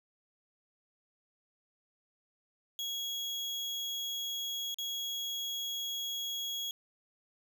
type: tone with dropouts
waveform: 35% pulse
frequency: 3322 Hz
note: G#7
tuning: in tune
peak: -33 dBFS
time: 2.79-6.71 s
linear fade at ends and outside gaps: 1 ms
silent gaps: 4.744-4.785 s
effects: none